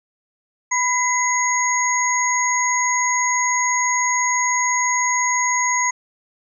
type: tone cluster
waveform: sine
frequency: 990 / 2034 / 6600 Hz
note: B5 / C7 / G#8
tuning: +4 / -50 / -12 cents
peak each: -21 dBFS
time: 0.71-5.91 s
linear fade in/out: 10 ms
effects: none